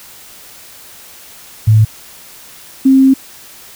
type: tone pair in turn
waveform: sine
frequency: 108.8 / 266.5 Hz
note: A2 / C4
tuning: -19 / +32 cents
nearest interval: octave + major third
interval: 1551 cents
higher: second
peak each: -4 dBFS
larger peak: neither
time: 1.67-1.85 / 2.85-3.14 s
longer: second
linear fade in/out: 10 ms
effects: white hiss -37 dBFS RMS until 3.75 s